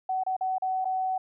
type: tone with dropouts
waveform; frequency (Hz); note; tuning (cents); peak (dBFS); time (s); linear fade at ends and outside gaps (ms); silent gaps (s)
sine; 752; F#5; +28; -25; 0.09-1.18; 5; 0.236-0.264 / 0.366-0.409 / 0.583-0.621 / 0.846-0.853
effects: none